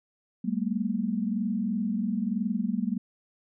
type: tone cluster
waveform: sine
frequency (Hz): 193.1 / 214.8 / 236.1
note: G3 / A3 / A#3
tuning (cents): -26 / -41 / +22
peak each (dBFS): -30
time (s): 0.44-2.98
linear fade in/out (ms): 10
effects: none